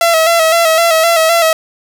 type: tone with vibrato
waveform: sawtooth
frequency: 659.3 Hz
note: E5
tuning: in tune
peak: -4 dBFS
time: 0.01-1.53 s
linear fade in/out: 2 ms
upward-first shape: square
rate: 3.9 Hz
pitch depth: 44 cents each way
effects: none